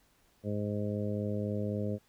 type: harmonic tone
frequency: 103.83 Hz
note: G#2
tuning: in tune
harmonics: 1 / 2 / 3 / 4 / 5 / 6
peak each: -35 / -35 / -42 / -40 / -39 / -44 dBFS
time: 0.43-1.99 s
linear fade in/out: 50 ms
effects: pink hiss -68 dBFS RMS until 2.08 s